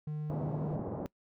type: tone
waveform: triangle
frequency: 151.5 Hz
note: D#3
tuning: 46 cents flat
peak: -32 dBFS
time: 0.07-0.76 s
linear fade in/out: 5 ms
type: band-pass noise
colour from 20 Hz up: pink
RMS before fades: -38 dBFS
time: 0.3-1.06 s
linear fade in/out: 0 ms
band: 110 to 770 Hz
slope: 24 dB/octave
type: clicks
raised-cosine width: 3 ms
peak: -33 dBFS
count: 6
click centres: 0.713 / 0.752 / 0.795 / 0.883 / 1.002 / 1.06 s
effects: noise-tail reverb RT60 0.1 s tail -21 dB re dry